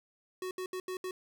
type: tone bursts at uneven times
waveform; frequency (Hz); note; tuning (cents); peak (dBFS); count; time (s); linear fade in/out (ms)
square; 370; F#4; 0; -36; 5; 0.42-0.51 / 0.58-0.66 / 0.73-0.8 / 0.88-0.97 / 1.04-1.11; 2
effects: none